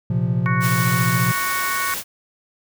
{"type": "chord", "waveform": "triangle", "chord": "Bb suspended second", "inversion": "none", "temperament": "equal", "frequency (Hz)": [116.54, 130.81, 174.61], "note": ["Bb2", "C3", "F3"], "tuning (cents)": [0, 0, 0], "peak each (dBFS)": -20, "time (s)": [0.1, 1.32], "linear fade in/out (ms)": 5}
{"type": "harmonic tone", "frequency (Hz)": 370, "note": "F#4", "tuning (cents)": 0, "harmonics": [3, 4, 5, 6], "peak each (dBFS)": [-24, -27, -29, -29], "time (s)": [0.46, 1.94], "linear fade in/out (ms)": 0}
{"type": "noise", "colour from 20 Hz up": "white", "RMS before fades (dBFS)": -27, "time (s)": [0.6, 2.04], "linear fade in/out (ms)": 50}
{"effects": []}